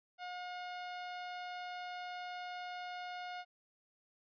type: tone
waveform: sawtooth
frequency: 719 Hz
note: F#5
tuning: 50 cents flat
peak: -38 dBFS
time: 0.18-3.45 s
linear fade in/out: 50 ms
effects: resampled to 11025 Hz